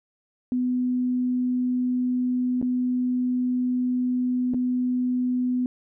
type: tone with dropouts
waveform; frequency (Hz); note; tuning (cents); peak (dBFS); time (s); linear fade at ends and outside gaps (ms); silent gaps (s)
sine; 250; B3; +21; -21; 0.52-5.66; 1; 2.615-2.626 / 4.537-4.544
effects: none